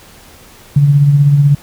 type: tone with tremolo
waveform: sine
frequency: 143.2 Hz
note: D3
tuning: 43 cents flat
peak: -3 dBFS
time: 0.76-1.55 s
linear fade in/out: 5 ms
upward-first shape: triangle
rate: 16 Hz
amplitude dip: 50%
effects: pink hiss -40 dBFS RMS until 1.62 s